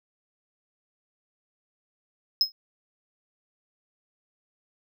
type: tone with exponential decay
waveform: triangle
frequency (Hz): 5140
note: E8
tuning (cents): -45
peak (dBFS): -13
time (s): 2.41-2.52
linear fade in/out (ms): 1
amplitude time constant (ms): 23
effects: none